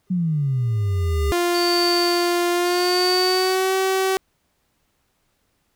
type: tone with exponential growth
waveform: square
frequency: 402.9 Hz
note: G4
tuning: 48 cents sharp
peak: -23 dBFS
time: 0.07-1.32 s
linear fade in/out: 1 ms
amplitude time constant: 270 ms
type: exponential sweep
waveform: sine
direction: down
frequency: 187.1 to 69.3 Hz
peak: -18 dBFS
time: 0.1-1.32 s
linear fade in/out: 10 ms
type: tone with pitch glide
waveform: sawtooth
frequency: 349.2 to 380.8 Hz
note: F4 to F#4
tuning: 0 to +50 cents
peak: -14 dBFS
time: 1.32-4.17 s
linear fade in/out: 0 ms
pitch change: +150 cents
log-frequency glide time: 2.51-3.75 s
type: tone with tremolo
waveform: sine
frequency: 4574 Hz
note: D8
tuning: 47 cents flat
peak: -20 dBFS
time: 1.54-3.55 s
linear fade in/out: 5 ms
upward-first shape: sine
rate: 0.78 Hz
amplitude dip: 95%
effects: pink hiss -68 dBFS RMS until 5.75 s